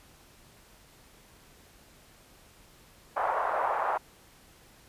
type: band-pass noise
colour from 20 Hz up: white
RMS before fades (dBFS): -29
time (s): 3.16-3.98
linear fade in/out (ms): 10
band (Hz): 620 to 1100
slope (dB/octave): 24
effects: pink hiss -57 dBFS RMS until 4.88 s + resampled to 32000 Hz